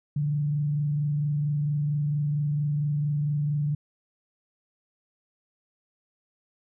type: tone with frequency modulation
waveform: sine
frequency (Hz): 147.1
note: D3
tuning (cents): +3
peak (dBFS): -23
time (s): 0.16-3.75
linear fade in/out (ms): 5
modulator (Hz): 24.4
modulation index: 0.27
effects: none